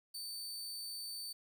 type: tone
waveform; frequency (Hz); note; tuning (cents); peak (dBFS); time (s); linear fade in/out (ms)
sawtooth; 4556; C#8; +47; -39; 0.14-1.33; 10
effects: 11-bit